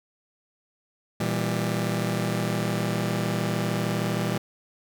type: chord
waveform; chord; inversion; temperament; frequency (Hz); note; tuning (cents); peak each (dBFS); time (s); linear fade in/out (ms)
sawtooth; E diminished; second; just; 118.67 / 164.81 / 197.78; Bb2 / E3 / G3; +31 / 0 / +16; -25; 1.2-4.38; 5
effects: none